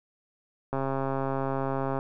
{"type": "click train", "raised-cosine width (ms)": 1, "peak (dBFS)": -16, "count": 171, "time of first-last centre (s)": [0.73, 1.989], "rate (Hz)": 135, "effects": []}